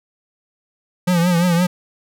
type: tone with vibrato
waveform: square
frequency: 174.5 Hz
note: F3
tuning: 1 cent flat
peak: -14 dBFS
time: 1.07-1.67 s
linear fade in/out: 10 ms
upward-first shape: triangle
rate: 5.8 Hz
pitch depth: 89 cents each way
effects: none